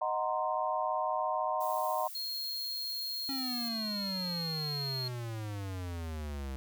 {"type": "chord", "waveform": "sine", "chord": "C half-diminished seventh", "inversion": "first", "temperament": "equal", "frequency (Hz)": [622.3, 740, 932.3, 1046.5], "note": ["Eb5", "Gb5", "Bb5", "C6"], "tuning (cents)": [0, 0, 0, 0], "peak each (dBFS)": -35, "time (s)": [0.01, 2.08], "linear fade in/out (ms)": 10}
{"type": "noise", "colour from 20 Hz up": "violet", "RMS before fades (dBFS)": -45, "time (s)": [1.6, 3.69], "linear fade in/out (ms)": 10}
{"type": "tone", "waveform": "triangle", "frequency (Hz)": 4247, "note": "C8", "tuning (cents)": 25, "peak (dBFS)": -34, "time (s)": [2.15, 5.08], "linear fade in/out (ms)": 2}
{"type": "exponential sweep", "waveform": "square", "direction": "down", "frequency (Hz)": [275.1, 65.41], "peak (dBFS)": -37, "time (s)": [3.29, 6.56], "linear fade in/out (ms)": 0}
{"effects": []}